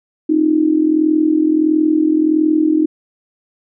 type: tone with amplitude modulation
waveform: sine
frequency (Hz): 311.1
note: D#4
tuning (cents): 0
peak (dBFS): -7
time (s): 0.29-2.86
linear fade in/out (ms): 10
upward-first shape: sine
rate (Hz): 41.5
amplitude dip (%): 75
effects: none